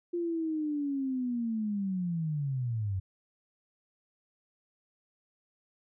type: linear sweep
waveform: sine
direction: down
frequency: 350 to 91.4 Hz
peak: -29 dBFS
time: 0.13-3 s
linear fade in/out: 10 ms
effects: none